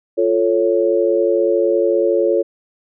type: chord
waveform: sine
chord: F augmented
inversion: none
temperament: equal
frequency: 349.2 / 440 / 554.4 Hz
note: F4 / A4 / C#5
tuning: 0 / 0 / 0 cents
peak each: -17 dBFS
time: 0.17-2.43 s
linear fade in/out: 20 ms
effects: none